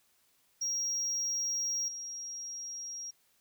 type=tone with level steps; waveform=sine; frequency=5630 Hz; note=F8; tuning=13 cents sharp; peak=-28 / -38 dBFS; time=0.61-3.11 s; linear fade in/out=10 ms; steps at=1.88 s; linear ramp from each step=2 ms; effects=tanh soft clip ceiling -29 dBFS + white hiss -70 dBFS RMS until 3.4 s